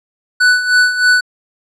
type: tone with tremolo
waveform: square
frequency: 1488 Hz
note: F#6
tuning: 9 cents sharp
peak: -7 dBFS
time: 0.4-1.21 s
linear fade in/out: 10 ms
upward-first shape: sine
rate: 3.2 Hz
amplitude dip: 70%
effects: low-pass 7000 Hz 12 dB/octave